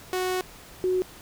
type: tone pair in turn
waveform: sawtooth / sine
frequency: 368.6 / 368.6 Hz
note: F#4 / F#4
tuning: -7 / -7 cents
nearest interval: unison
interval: 0 cents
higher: neither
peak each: -21 dBFS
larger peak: neither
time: 0.13-0.41 / 0.84-1.02 s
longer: first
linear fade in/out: 0 ms
effects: pink hiss -47 dBFS RMS until 1.21 s